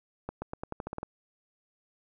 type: accelerating click train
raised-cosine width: 1 ms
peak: -21 dBFS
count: 10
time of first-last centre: 0.29-1.03 s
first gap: 130 ms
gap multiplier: 0.88
effects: none